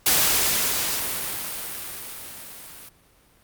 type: noise with level ramp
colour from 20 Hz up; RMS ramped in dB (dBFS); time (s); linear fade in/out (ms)
white; -18 to -43; 0.06-2.89; 5
effects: pink hiss -58 dBFS RMS until 3.43 s + Opus 48 kbps